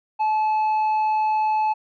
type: tone with tanh clipping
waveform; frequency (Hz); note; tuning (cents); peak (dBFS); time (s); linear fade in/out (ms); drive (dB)
sine; 863; A5; -34; -19; 0.19-1.74; 20; 4
effects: none